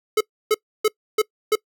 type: tone bursts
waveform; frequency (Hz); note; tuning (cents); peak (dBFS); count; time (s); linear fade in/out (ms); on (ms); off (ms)
square; 430; A4; -40; -15; 5; 0.17-1.555; 5; 37; 300
effects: noise-tail reverb RT60 0.1 s tail -24 dB re dry